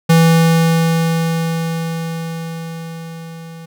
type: tone with level ramp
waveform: square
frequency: 164.6 Hz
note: E3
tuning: 2 cents flat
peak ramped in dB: -7 to -32 dBFS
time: 0.09-3.66 s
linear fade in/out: 10 ms
effects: none